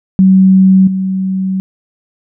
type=tone with level steps; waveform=sine; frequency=189.5 Hz; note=F#3; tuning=42 cents sharp; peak=-3 / -12 dBFS; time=0.19-1.6 s; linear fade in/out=0 ms; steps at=0.87 s; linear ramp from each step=5 ms; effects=none